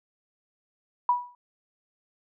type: tone with exponential decay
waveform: sine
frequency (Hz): 977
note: B5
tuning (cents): -19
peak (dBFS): -16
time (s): 1.09-1.35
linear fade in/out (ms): 2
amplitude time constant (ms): 56
effects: none